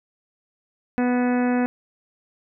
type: harmonic tone with a mistuned harmonic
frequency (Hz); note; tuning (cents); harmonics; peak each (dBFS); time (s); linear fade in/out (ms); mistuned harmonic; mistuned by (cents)
246.9; B3; 0; 1 / 2 / 3 / 4 / 5 / 6 / 7 / 8 / 9 / 10; -19 / -27 / -29 / -36 / -41 / -35 / -36 / -40 / -43 / -41; 0.98-1.66; 0; 10; +56
effects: none